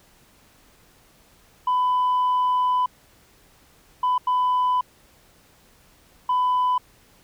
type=tone bursts at uneven times; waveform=sine; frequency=1000 Hz; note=B5; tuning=21 cents sharp; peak=-16 dBFS; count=4; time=1.67-2.86 / 4.03-4.18 / 4.27-4.81 / 6.29-6.78 s; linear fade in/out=5 ms; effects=tanh soft clip ceiling -16 dBFS + pink hiss -56 dBFS RMS until 7.23 s